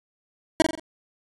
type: tone with echo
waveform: 25% pulse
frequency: 319.4 Hz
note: D#4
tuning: 45 cents sharp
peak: -9 dBFS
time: 0.6-0.62 s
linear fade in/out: 0 ms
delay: 44 ms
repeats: 4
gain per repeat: -6 dB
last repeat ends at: 0.796 s
effects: resampled to 24000 Hz